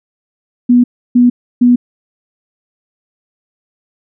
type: tone bursts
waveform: sine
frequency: 244.4 Hz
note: B3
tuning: 18 cents flat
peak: -4 dBFS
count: 3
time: 0.69-1.76 s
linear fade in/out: 10 ms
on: 150 ms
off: 310 ms
effects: none